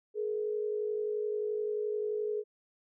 sine tone pair together, 423.4 / 474.9 Hz, G#4 / A#4, +33 / +32 cents, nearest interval major second, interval 199 cents, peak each -31 / -38 dBFS, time 0.14-2.44 s, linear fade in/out 50 ms, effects none

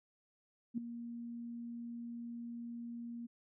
sine tone with ADSR envelope, 235.6 Hz, A#3, 19 cents sharp, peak -31 dBFS, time 0.74-3.27 s, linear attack 37 ms, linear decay 5 ms, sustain -11 dB, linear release 16 ms, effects none

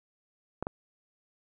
clicks, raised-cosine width 1 ms, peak -18 dBFS, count 2, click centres 0.626 / 0.669 s, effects none

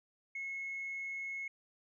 sine tone, 2179 Hz, C#7, 30 cents flat, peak -37 dBFS, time 0.35-1.48 s, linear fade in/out 5 ms, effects tanh soft clip ceiling -34 dBFS

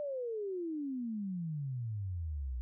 sine exponential sweep, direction down, 600 to 59 Hz, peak -35 dBFS, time 0-2.61 s, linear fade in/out 0 ms, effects none

